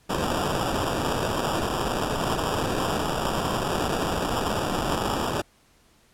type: noise with sample-and-hold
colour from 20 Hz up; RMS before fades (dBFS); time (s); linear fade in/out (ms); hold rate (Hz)
white; -26; 0.09-5.42; 10; 2100
effects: pink hiss -60 dBFS RMS until 6.13 s + low-pass 12000 Hz 12 dB/octave